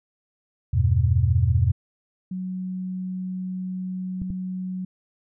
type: chord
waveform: sine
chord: E minor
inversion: none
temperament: equal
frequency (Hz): 82.41 / 98 / 123.47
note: E2 / G2 / B2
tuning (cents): 0 / 0 / 0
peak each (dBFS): -21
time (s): 0.73-1.72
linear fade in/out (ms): 10
type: tone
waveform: sine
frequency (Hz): 185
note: F#3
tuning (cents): 0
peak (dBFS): -27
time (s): 2.31-4.85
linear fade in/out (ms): 5
type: clicks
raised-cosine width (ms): 5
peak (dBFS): -19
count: 2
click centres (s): 4.218 / 4.304
effects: none